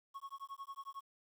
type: tone with tremolo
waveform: triangle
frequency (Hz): 1100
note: C#6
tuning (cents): -14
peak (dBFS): -40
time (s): 0.14-1.01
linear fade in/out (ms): 20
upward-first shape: sine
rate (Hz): 11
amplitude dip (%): 100
effects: 11-bit